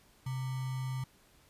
sine tone with sample-and-hold, 130 Hz, C3, 11 cents flat, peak -33 dBFS, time 0.26-1.04 s, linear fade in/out 5 ms, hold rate 1050 Hz, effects pink hiss -64 dBFS RMS until 1.49 s + resampled to 32000 Hz

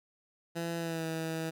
15% pulse tone with pitch glide, 168.1 to 161.81 Hz, E3 to E3, +34 to -32 cents, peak -27 dBFS, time 0.55-1.51 s, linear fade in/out 20 ms, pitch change -66 cents, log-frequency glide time 0.77-1.05 s, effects none

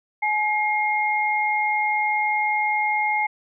sine tone pair together, 846 / 2135 Hz, G#5 / C7, +32 / +34 cents, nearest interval octave + major third, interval 1602 cents, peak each -22 dBFS, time 0.22-3.27 s, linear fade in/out 10 ms, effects none

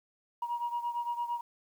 sine beating tone pair, 950 / 958.8 Hz, A#5 / A#5, +33 / +48 cents, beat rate 8.8 Hz, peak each -32 / -36 dBFS, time 0.42-1.41 s, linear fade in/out 5 ms, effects tanh soft clip ceiling -26 dBFS + 10-bit

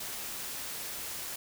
white noise, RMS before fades -39 dBFS, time 0-1.36 s, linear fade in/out 5 ms, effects none

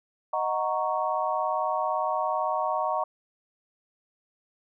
sine chord, D# minor seventh, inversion none, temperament equal, 622.3 / 740 / 932.3 / 1108.7 Hz, D#5 / F#5 / A#5 / C#6, 0 / 0 / 0 / 0 cents, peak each -30 dBFS, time 0.33-3.04 s, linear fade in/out 5 ms, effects none

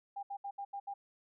sine tone bursts at uneven times, 800 Hz, G5, 35 cents sharp, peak -38 dBFS, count 6, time 0.16-0.23 / 0.3-0.37 / 0.44-0.51 / 0.58-0.65 / 0.73-0.8 / 0.87-0.94 s, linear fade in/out 10 ms, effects none

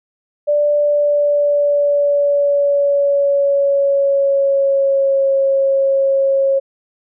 sine tone with pitch glide, 587.3 to 544.8 Hz, D5 to C#5, 0 to -30 cents, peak -11 dBFS, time 0.47-6.6 s, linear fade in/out 20 ms, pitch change -130 cents, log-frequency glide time 0.72-5.31 s, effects none

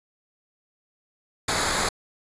pink noise with comb filter, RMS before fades -24 dBFS, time 1.48-1.89 s, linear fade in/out 5 ms, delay 0.35 ms, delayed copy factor -0.65, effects resampled to 22050 Hz

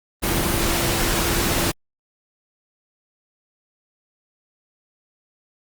sine tone in noise, 340.2 Hz, F4, 45 cents flat, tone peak -29 dBFS, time 0.22-1.72 s, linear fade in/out 20 ms, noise pink, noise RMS -21 dBFS, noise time 0.22-1.72 s, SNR -11 dB, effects Opus 32 kbps

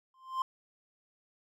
triangle tone with exponential growth, 1046.5 Hz, C6, in tune, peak -24 dBFS, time 0.14-0.42 s, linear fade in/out 2 ms, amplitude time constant 60 ms, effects none

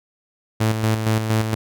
sawtooth tone with tremolo, 110 Hz, A2, in tune, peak -12 dBFS, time 0.6-1.55 s, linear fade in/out 10 ms, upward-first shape square, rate 4.3 Hz, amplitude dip 50%, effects none

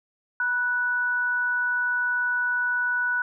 sine tone pair together, 973 / 1479.6 Hz, B5 / F#6, -26 / 0 cents, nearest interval perfect fifth, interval 726 cents, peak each -33 / -22 dBFS, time 0.4-3.22 s, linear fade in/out 2 ms, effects none

